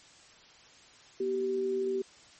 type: tone pair together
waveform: sine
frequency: 243.3 / 386.2 Hz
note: B3 / G4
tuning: -26 / -26 cents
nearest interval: minor sixth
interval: 800 cents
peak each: -39 / -28 dBFS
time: 1.2-2.02 s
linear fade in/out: 5 ms
effects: white hiss -56 dBFS RMS until 2.39 s + MP3 32 kbps